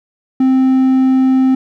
triangle tone, 261.6 Hz, C4, in tune, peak -6 dBFS, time 0.4-1.55 s, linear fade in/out 5 ms, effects none

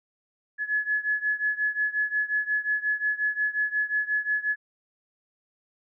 sine beating tone pair, 1701 / 1706.6 Hz, G#6 / G#6, +41 / +47 cents, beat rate 5.6 Hz, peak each -26 / -28 dBFS, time 0.58-4.56 s, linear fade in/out 50 ms, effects none

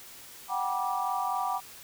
sine chord, G major seventh, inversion third, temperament equal with one note detuned, 740 / 784 / 968 / 1174.7 Hz, F#5 / G5 / B5 / D6, 0 / 0 / -35 / 0 cents, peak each -33 dBFS, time 0.48-1.61 s, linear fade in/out 50 ms, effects white hiss -48 dBFS RMS until 1.83 s

